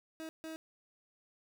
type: tone bursts at uneven times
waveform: 30% pulse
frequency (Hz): 319.5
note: D#4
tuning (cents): +46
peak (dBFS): -39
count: 2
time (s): 0.2-0.29 / 0.44-0.56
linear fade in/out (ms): 0
effects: none